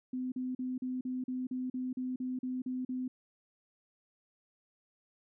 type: tone bursts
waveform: sine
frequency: 254.7 Hz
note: C4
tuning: 46 cents flat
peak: -33 dBFS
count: 13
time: 0.13-3.08 s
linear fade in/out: 5 ms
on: 190 ms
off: 40 ms
effects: none